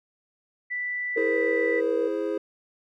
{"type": "tone", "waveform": "sine", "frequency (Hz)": 1975.5, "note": "B6", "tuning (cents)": 0, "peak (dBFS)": -27, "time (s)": [0.7, 1.81], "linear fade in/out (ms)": 20}
{"type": "tone with pitch glide", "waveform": "sine", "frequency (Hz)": [459.4, 475.9], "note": ["A#4", "A#4"], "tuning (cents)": [-25, 36], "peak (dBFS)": -24, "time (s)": [1.16, 2.08], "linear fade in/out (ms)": 5, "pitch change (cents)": 61, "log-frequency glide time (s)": [1.28, 1.35]}
{"type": "chord", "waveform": "triangle", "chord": "E augmented", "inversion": "none", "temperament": "equal", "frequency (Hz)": [329.6, 415.3, 523.3], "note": ["E4", "G#4", "B#4"], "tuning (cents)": [0, 0, 0], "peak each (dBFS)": [-28, -27, -29], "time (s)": [1.17, 2.38], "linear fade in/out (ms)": 5}
{"effects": []}